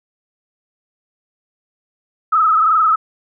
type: tone with frequency modulation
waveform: sine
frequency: 1284 Hz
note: E6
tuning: 46 cents flat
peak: -10 dBFS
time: 2.32-2.96 s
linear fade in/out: 10 ms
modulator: 22.6 Hz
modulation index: 2.2
effects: none